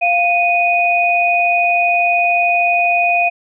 sine tone pair together, 698.5 / 2482 Hz, F5 / D#7, 0 / -5 cents, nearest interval octave + minor seventh, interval 2195 cents, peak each -14 dBFS, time 0.01-3.3 s, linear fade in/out 20 ms, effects none

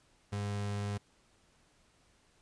35% pulse tone, 102 Hz, G#2, 31 cents flat, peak -32 dBFS, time 0.32-0.98 s, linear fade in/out 10 ms, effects pink hiss -68 dBFS RMS until 2.41 s + resampled to 22050 Hz

